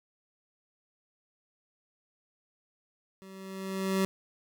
25% pulse tone with level ramp, 191.5 Hz, G3, 40 cents flat, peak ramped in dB -44 to -20 dBFS, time 3.22-4.05 s, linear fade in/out 0 ms, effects none

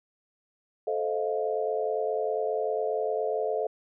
sine chord, F dominant seventh, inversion first, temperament just, 436.5 / 523.8 / 628.6 / 698.5 Hz, A4 / C5 / Eb5 / F5, -14 / +2 / +18 / 0 cents, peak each -29 / -33 / -32 / -33 dBFS, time 0.87-3.67 s, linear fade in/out 5 ms, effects none

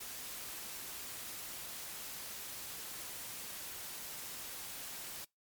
white noise, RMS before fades -45 dBFS, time 0-5.25 s, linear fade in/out 10 ms, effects noise-tail reverb RT60 0.2 s tail -25 dB re dry + MP3 96 kbps

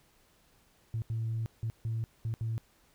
sine tone bursts at uneven times, 112.9 Hz, A2, 45 cents sharp, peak -29 dBFS, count 6, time 0.94-1.02 / 1.1-1.46 / 1.63-1.7 / 1.85-2.04 / 2.25-2.34 / 2.41-2.58 s, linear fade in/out 0 ms, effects tanh soft clip ceiling -27 dBFS + pink hiss -66 dBFS RMS until 2.94 s

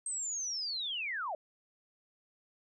sine linear sweep, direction down, 8400 to 568 Hz, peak -34 dBFS, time 0.06-1.35 s, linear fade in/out 2 ms, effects none

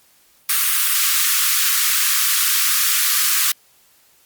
white high-pass noise, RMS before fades -17 dBFS, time 0.49-3.52 s, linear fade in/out 5 ms, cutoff 1100 Hz, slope 96 dB/octave, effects white hiss -55 dBFS RMS until 4.25 s + Opus 48 kbps

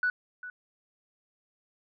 sine tone with echo, 1481 Hz, F#6, 1 cent sharp, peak -23 dBFS, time 0.03-0.1 s, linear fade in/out 2 ms, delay 400 ms, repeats 1, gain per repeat -15 dB, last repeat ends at 0.5 s, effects tanh soft clip ceiling -19 dBFS

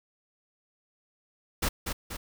pink noise with echo, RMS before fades -27 dBFS, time 1.62-1.69 s, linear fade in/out 10 ms, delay 240 ms, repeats 2, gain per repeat -5 dB, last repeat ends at 2.17 s, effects none

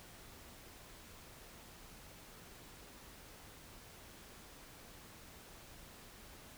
silence, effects pink hiss -56 dBFS RMS until 6.57 s

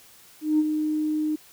sine tone with ADSR envelope, 306.7 Hz, D#4, 25 cents flat, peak -15 dBFS, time 0.41-1.36 s, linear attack 180 ms, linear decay 40 ms, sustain -7 dB, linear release 10 ms, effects tanh soft clip ceiling -12 dBFS + white hiss -52 dBFS RMS until 1.52 s

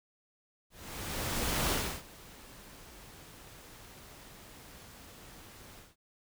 pink noise with ADSR envelope, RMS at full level -30 dBFS, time 0.7-5.96 s, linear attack 1000 ms, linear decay 320 ms, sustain -22 dB, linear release 180 ms, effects none

